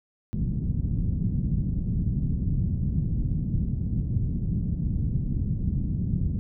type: low-pass noise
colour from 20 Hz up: white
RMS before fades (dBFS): -26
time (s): 0.33-6.39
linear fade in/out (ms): 0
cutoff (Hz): 180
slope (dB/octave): 24
effects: none